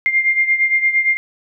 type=beating tone pair; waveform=sine; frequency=2107 / 2115.7 Hz; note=C7 / C7; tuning=+12 / +19 cents; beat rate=8.7 Hz; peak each=-14 / -19 dBFS; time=0.06-1.17 s; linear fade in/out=0 ms; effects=none